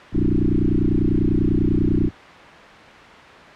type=tone with frequency modulation; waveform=sine; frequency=155.56 Hz; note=D#3; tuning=in tune; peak=-15 dBFS; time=0.12-2.11 s; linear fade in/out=50 ms; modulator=30.1 Hz; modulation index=6.3; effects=white hiss -40 dBFS RMS until 3.55 s + low-pass 2000 Hz 12 dB/octave